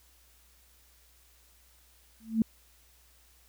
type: tone with exponential growth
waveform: sine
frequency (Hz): 223.1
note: A3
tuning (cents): +24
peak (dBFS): -18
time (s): 2.2-2.42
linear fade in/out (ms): 2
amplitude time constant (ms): 47
effects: added 60 Hz sine -63 dBFS peak until 3.48 s + white hiss -63 dBFS RMS until 3.48 s